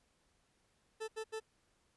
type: tone bursts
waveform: 40% pulse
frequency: 440 Hz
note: A4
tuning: in tune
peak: -38 dBFS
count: 3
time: 1-1.402 s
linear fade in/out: 20 ms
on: 82 ms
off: 78 ms
effects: pink hiss -75 dBFS RMS until 1.96 s + resampled to 24000 Hz